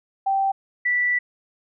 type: tone pair in turn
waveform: sine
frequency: 780 / 1965.5 Hz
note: G5 / B6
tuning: -9 / -9 cents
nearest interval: octave + major third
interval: 1600 cents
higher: second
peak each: -18 dBFS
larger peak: neither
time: 0.26-0.52 / 0.85-1.19 s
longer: second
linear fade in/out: 10 ms
effects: none